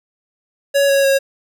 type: tone with pitch steps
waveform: square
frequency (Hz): 560 / 552.9 / 545.9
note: C#5 / C#5 / C#5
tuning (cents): +18 / -5 / -27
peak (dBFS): -12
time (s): 0.74-1.19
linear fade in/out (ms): 20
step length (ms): 150
effects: none